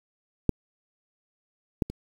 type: clicks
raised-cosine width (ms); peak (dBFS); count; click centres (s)
3; -7 / -10 / -22; 3; 0.493 / 1.822 / 1.9
effects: 7-bit